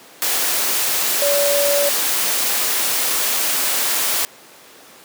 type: tone in noise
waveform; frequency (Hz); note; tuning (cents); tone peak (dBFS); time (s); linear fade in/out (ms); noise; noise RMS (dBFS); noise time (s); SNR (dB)
sine; 572; D5; -46; -16; 1.22-1.89; 0; white; -19; 0.22-4.25; 0
effects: pink hiss -43 dBFS RMS until 5.04 s + high-pass 300 Hz 12 dB/octave